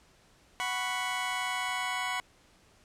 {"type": "chord", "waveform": "20% pulse", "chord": "F# suspended fourth", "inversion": "none", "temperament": "just", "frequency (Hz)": [740, 986.7, 1110], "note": ["F#5", "B5", "C#6"], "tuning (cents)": [0, -2, 2], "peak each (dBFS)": [-31, -29, -32], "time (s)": [0.6, 2.2], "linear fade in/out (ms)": 0, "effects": ["pink hiss -62 dBFS RMS until 2.84 s", "low-pass 9000 Hz 12 dB/octave"]}